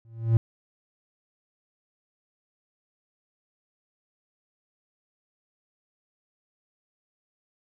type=tone with exponential growth; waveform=triangle; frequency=114.1 Hz; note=A#2; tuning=37 cents flat; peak=-11 dBFS; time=0.05-0.37 s; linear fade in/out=0 ms; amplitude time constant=69 ms; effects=none